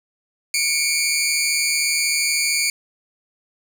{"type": "tone pair together", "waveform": "15% pulse", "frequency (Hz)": [2228, 2381], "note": ["C#7", "D7"], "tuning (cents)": [8, 23], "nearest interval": "minor second", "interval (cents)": 115, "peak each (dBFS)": -14, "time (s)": [0.54, 2.7], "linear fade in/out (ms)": 2, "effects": ["8-bit"]}